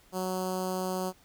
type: tone with notch filter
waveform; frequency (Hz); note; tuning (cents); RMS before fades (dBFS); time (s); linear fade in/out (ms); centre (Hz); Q
10% pulse; 185.4; F#3; +4; -32; 0.12-1.13; 50; 2300; 0.63
effects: pink hiss -61 dBFS RMS until 1.24 s